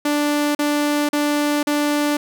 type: tone bursts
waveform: sawtooth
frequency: 293.7 Hz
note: D4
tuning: in tune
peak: -13 dBFS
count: 4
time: 0.05-2.17 s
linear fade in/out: 5 ms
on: 500 ms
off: 40 ms
effects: none